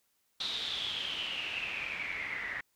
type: noise with low-pass filter sweep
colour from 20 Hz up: white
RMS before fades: -37 dBFS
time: 0.4-2.61 s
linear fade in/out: 5 ms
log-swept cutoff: 3900 to 1900 Hz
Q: 9
effects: white hiss -75 dBFS RMS until 2.75 s